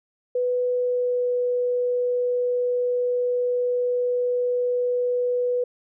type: tone with pitch glide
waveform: sine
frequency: 495.5 to 492.4 Hz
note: B4 to B4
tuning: +6 to -5 cents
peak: -20 dBFS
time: 0.35-5.64 s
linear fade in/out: 5 ms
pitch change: -11 cents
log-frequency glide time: 0.68-1.32 s
effects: none